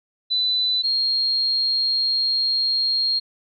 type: tone pair in turn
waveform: sine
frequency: 3996 / 4240 Hz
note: B7 / C8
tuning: +20 / +22 cents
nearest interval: minor second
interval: 102 cents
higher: second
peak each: -18 dBFS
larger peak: neither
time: 0.3-0.83 / 0.83-3.2 s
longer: second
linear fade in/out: 20 ms
effects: none